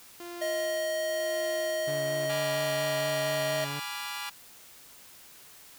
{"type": "tone with tremolo", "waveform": "sawtooth", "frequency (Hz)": 347.1, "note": "F4", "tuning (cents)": -11, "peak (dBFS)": -34, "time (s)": [0.2, 2.26], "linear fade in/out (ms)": 2, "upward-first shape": "sine", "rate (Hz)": 0.98, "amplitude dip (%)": 55}
{"type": "tone", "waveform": "square", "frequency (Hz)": 629, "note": "D#5", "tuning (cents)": 19, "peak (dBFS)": -29, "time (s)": [0.41, 3.65], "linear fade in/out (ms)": 10}
{"type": "tone with vibrato", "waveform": "sawtooth", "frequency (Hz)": 143.3, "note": "D3", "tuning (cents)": -42, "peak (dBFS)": -32, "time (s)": [1.87, 3.8], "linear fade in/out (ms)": 10, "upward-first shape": "sine", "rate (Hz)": 4.3, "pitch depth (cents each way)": 22}
{"type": "chord", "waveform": "15% pulse", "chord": "G# diminished seventh", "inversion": "none", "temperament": "equal", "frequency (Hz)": [830.6, 987.8, 1174.7, 1396.9], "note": ["G#5", "B5", "D6", "F6"], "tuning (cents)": [0, 0, 0, 0], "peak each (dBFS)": -34, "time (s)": [2.29, 4.3], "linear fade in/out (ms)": 10}
{"effects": ["white hiss -52 dBFS RMS until 5.78 s"]}